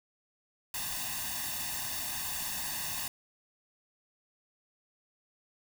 white noise with comb filter, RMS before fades -36 dBFS, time 0.74-3.08 s, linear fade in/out 2 ms, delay 1.1 ms, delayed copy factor +1, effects none

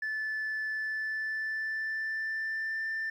sine tone with pitch glide, 1744 to 1781.7 Hz, A6 to A6, -16 to +21 cents, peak -29 dBFS, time 0.02-3.1 s, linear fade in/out 5 ms, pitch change +37 cents, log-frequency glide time 0.7-2.89 s, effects tanh soft clip ceiling -29 dBFS + 11-bit

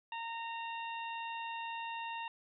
harmonic tone, 921 Hz, A#5, 21 cents flat, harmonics 1 / 2 / 3 / 4, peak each -40 / -48 / -45 / -52 dBFS, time 0.12-2.28 s, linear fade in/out 2 ms, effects none

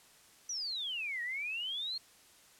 sine exponential two-way sweep, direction down then up, 6030 to 1864.7 to 4312 Hz, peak -35 dBFS, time 0.49-1.98 s, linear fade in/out 5 ms, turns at 1.22 s, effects white hiss -61 dBFS RMS until 2.59 s + low-pass 11000 Hz 12 dB/octave

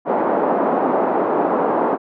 white band-pass noise, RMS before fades -18 dBFS, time 0.05-1.98 s, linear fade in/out 50 ms, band 230 to 920 Hz, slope 24 dB/octave, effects none

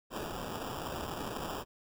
white noise with sample-and-hold, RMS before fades -39 dBFS, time 0.1-1.65 s, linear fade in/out 50 ms, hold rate 2100 Hz, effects none

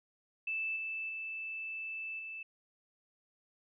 sine tone with level steps, 2637 Hz, E7, in tune, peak -33 / -36 / -38 / -41 dBFS, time 0.47-2.43 s, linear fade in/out 5 ms, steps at 0.76 / 1.09 / 2.19 s, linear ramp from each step 5 ms, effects none

